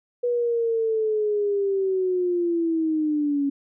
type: linear sweep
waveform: sine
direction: down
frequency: 488.2 to 277.2 Hz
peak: -20 dBFS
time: 0.23-3.5 s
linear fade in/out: 10 ms
effects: none